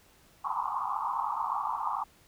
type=band-pass noise; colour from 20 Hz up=white; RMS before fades=-32 dBFS; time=0.44-2.04 s; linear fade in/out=10 ms; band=790 to 1200 Hz; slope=96 dB/octave; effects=pink hiss -61 dBFS RMS until 2.27 s